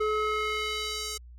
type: tone with band-pass filter sweep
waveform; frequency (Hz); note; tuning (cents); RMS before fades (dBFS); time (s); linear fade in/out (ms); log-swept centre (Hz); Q
square; 428.2; A4; -47; -30; 0-1.18; 10; 860 to 7000; 1.2
effects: added 60 Hz sine -45 dBFS peak until 1.38 s